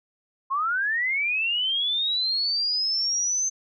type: linear sweep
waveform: sine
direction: up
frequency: 1046.5 to 6272 Hz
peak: -22 dBFS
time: 0.5-3.5 s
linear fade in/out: 20 ms
effects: none

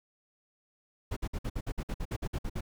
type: noise bursts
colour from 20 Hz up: brown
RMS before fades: -33 dBFS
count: 14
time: 1.11-2.609 s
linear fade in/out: 10 ms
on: 56 ms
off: 55 ms
effects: none

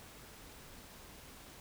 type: silence
effects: pink hiss -54 dBFS RMS until 1.6 s

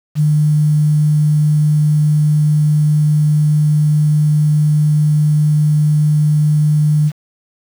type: tone with quantisation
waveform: sine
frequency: 150.8 Hz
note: D3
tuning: 46 cents sharp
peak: -9 dBFS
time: 0.15-7.12 s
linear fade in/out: 50 ms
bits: 6
effects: none

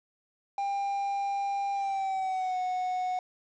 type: tone with pitch glide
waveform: triangle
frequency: 797 to 735.1 Hz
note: G5 to F#5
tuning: +28 to -11 cents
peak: -26 dBFS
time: 0.58-3.19 s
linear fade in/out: 2 ms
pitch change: -139 cents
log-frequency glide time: 1.74-2.58 s
effects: resampled to 16000 Hz + 9-bit

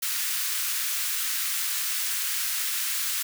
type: high-pass noise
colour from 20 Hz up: white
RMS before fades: -28 dBFS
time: 0.02-3.23 s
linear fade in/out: 10 ms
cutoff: 1300 Hz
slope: 24 dB/octave
effects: none

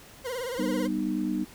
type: tone with vibrato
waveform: 40% pulse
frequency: 500 Hz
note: B4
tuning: 21 cents sharp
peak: -30 dBFS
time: 0.24-0.88 s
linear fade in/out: 20 ms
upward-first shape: sine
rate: 18 Hz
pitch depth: 110 cents each way
type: chord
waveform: sine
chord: G augmented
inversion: none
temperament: just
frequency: 196 / 245 / 306.2 Hz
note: G3 / B3 / D#4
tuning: 0 / -14 / -28 cents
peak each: -31 / -31 / -29 dBFS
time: 0.58-1.45 s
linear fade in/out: 20 ms
effects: pink hiss -50 dBFS RMS until 1.54 s

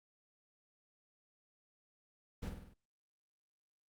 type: noise with echo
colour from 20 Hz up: brown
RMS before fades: -41 dBFS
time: 2.42-2.49 s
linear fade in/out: 10 ms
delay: 50 ms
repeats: 5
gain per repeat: -4 dB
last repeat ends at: 2.74 s
effects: Opus 48 kbps

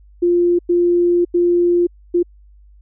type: tone bursts at uneven times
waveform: sine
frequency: 349.2 Hz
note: F4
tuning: in tune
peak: -11 dBFS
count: 4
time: 0.22-0.59 / 0.69-1.25 / 1.34-1.87 / 2.14-2.23 s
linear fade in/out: 10 ms
effects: added 50 Hz sine -43 dBFS peak until 2.81 s

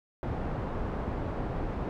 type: low-pass noise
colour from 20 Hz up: pink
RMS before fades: -33 dBFS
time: 0.23-1.89 s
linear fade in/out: 0 ms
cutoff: 930 Hz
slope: 12 dB/octave
effects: none

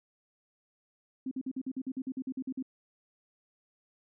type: tone bursts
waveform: sine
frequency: 261.6 Hz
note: C4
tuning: in tune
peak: -32 dBFS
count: 14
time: 1.26-2.626 s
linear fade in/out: 5 ms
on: 53 ms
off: 48 ms
effects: none

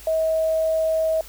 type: tone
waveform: sine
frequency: 640 Hz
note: D#5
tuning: 49 cents sharp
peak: -18 dBFS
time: 0.07-1.21 s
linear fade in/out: 2 ms
effects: added 50 Hz sine -44 dBFS peak until 1.28 s + white hiss -44 dBFS RMS until 1.28 s

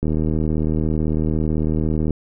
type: click train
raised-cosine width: 3 ms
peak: -9 dBFS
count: 163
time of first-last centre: 0.03-2.107 s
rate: 78 Hz
effects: none

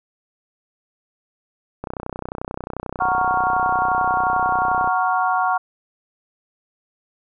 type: click train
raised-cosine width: 1 ms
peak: -14 dBFS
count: 96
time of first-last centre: 1.84-4.875 s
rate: 31.3 Hz
type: chord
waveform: sine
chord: Gb major seventh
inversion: none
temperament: equal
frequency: 740 / 932.3 / 1108.7 / 1396.9 Hz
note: Gb5 / Bb5 / Db6 / F6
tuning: 0 / 0 / 0 / 0 cents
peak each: -20 / -24 / -22 / -24 dBFS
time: 3-5.58 s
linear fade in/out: 10 ms
effects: none

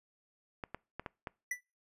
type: clicks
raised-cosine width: 0.5 ms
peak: -24 dBFS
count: 5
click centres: 0.638 / 0.746 / 0.996 / 1.062 / 1.272 s
type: tone with exponential decay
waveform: square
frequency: 1975.5 Hz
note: B6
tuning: in tune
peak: -31 dBFS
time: 1.51-1.61 s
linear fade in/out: 5 ms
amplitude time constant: 20 ms
effects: noise-tail reverb RT60 0.3 s tail -25 dB re dry + resampled to 32000 Hz

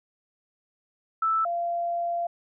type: tone pair in turn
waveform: sine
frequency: 1318.5 / 688.6 Hz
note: E6 / F5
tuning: 0 / -25 cents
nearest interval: major seventh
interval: 1125 cents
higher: first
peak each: -21 / -25 dBFS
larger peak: first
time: 1.22-1.45 / 1.45-2.27 s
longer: second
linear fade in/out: 5 ms
effects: none

